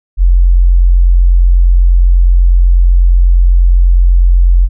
sine tone, 44.12 Hz, F1, 18 cents sharp, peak -3 dBFS, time 0.17-4.69 s, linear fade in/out 50 ms, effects none

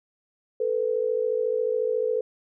sine tone pair together, 442.1 / 496.2 Hz, A4 / B4, +8 / +8 cents, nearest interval major second, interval 200 cents, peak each -25 dBFS, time 0.6-2.21 s, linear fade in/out 5 ms, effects none

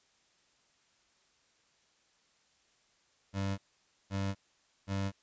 25% pulse tone bursts, 98 Hz, G2, in tune, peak -28 dBFS, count 3, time 3.33-5.12 s, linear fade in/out 50 ms, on 250 ms, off 520 ms, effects white hiss -70 dBFS RMS until 5.22 s + resampled to 16000 Hz

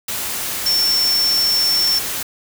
sine tone in noise, 5420 Hz, E8, 47 cents sharp, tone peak -14 dBFS, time 0.66-1.99 s, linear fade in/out 5 ms, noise white, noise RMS -24 dBFS, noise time 0.08-2.23 s, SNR +7 dB, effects none

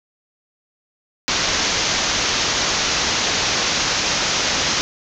white low-pass noise, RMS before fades -20 dBFS, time 1.28-4.81 s, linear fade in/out 0 ms, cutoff 6700 Hz, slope 96 dB/octave, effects none

